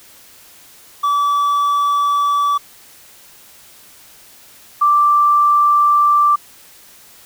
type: tone pair in turn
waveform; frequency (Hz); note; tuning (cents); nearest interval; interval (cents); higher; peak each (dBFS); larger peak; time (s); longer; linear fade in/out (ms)
triangle / sine; 1152 / 1174.2; D6 / D6; -34 / -1; unison; 33; second; -11 / -9; second; 1.03-2.58 / 4.81-6.36; neither; 10
effects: white hiss -44 dBFS RMS until 7.25 s